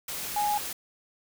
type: tone in noise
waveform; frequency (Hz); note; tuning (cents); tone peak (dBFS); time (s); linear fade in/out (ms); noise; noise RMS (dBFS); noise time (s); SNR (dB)
sine; 830.6; G#5; 0; -24; 0.36-0.58; 5; white; -35; 0.08-0.73; +8
effects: none